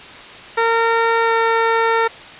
15% pulse tone with pitch glide, 458.1 to 455.2 Hz, A#4 to A#4, -30 to -41 cents, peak -7 dBFS, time 0.57-2.08 s, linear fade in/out 10 ms, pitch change -11 cents, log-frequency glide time 1.24-1.32 s, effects white hiss -36 dBFS RMS until 2.39 s + resampled to 8000 Hz

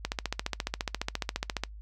click train, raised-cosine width 0.2 ms, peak -12 dBFS, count 24, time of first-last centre 0.05-1.636 s, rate 14.5 Hz, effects noise-tail reverb RT60 0.1 s tail -22 dB re dry + added 52 Hz sine -42 dBFS peak until 1.81 s

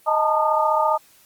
sine tone cluster, 623 / 874 / 909 / 1223 Hz, D#5 / A5 / A#5 / D#6, +2 / -12 / -44 / -30 cents, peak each -22 dBFS, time 0.06-0.98 s, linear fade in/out 20 ms, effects white hiss -54 dBFS RMS until 1.25 s + Opus 24 kbps

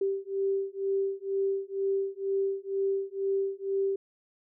sine beating tone pair, 390 / 392.1 Hz, G4 / G4, -9 / 0 cents, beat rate 2.1 Hz, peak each -30 dBFS, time 0.01-3.96 s, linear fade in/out 5 ms, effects none

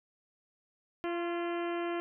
harmonic tone with a mistuned harmonic, 343.5 Hz, F4, 29 cents flat, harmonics 1 / 2 / 3 / 4 / 5 / 6 / 7 / 8 / 9, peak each -33 / -39 / -43 / -45 / -47 / -49 / -50 / -51 / -52 dBFS, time 1.04-2 s, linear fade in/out 0 ms, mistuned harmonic 3, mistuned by +37 cents, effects none

